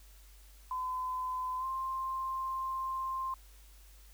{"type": "tone with pitch glide", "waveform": "sine", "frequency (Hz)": [1018, 1052.7], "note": ["C6", "C6"], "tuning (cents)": [-48, 10], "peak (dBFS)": -33, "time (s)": [0.71, 3.34], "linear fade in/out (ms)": 2, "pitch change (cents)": 58, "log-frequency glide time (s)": [1.59, 1.65], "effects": ["added 50 Hz sine -54 dBFS peak until 4.13 s", "white hiss -62 dBFS RMS until 4.13 s"]}